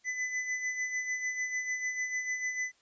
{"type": "tone with tremolo", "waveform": "square", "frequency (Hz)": 2006, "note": "B6", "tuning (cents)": 26, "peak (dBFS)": -30, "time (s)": [0.04, 2.72], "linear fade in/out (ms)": 50, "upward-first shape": "sine", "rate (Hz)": 6.7, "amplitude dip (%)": 55, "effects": ["white hiss -68 dBFS RMS until 2.81 s", "resampled to 16000 Hz"]}